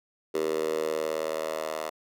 10% pulse tone with high-pass filter sweep, 78.7 Hz, D#2, 20 cents sharp, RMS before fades -30 dBFS, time 0.34-1.9 s, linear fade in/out 10 ms, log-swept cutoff 410 to 680 Hz, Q 4.2, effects none

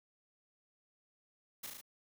white noise with echo, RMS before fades -43 dBFS, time 1.63-1.67 s, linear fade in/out 10 ms, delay 36 ms, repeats 4, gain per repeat -2 dB, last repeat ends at 1.814 s, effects none

